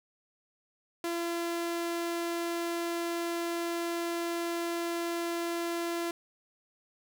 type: tone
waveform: sawtooth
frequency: 340.2 Hz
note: F4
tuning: 45 cents flat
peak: -27 dBFS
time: 1.04-6.11 s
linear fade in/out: 2 ms
effects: none